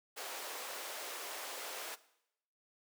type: high-pass noise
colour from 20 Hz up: pink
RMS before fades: -44 dBFS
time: 0.16-1.96 s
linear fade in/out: 20 ms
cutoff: 440 Hz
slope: 24 dB/octave
effects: noise-tail reverb RT60 0.8 s tail -18 dB re dry